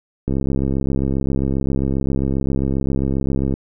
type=click train; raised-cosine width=3 ms; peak=-8 dBFS; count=221; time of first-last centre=0.28-3.539 s; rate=67.5 Hz; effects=none